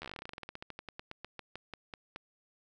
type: slowing click train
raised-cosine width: 0.3 ms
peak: -26 dBFS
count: 30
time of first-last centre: 0.02-2.161 s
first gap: 12 ms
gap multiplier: 1.11
effects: none